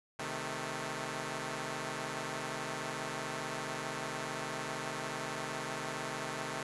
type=chord; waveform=5% pulse; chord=A diminished; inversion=first; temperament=equal; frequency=130.81 / 155.56 / 220 Hz; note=C3 / Eb3 / A3; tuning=0 / 0 / 0 cents; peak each=-30 dBFS; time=0.19-6.63 s; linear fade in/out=2 ms; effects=resampled to 24000 Hz + 10-bit